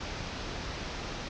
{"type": "low-pass noise", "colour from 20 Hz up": "pink", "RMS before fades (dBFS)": -38, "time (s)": [0, 1.29], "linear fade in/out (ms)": 10, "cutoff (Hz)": 6100, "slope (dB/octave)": 48, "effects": []}